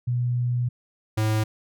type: tone pair in turn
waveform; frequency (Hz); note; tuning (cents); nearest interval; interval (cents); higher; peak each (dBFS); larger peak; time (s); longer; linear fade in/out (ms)
sine / square; 122.4 / 108.73; B2 / A2; -15 / -20; major second; 205; first; -21 / -21; neither; 0.07-0.69 / 1.17-1.44; first; 10
effects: none